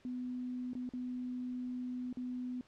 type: tone with dropouts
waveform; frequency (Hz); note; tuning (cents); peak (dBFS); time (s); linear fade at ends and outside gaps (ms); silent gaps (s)
sine; 250; B3; +21; -37; 0.05-2.61; 1; 0.733-0.752 / 0.891-0.936 / 2.128-2.171
effects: pink hiss -66 dBFS RMS until 2.67 s + low-pass 5000 Hz 12 dB/octave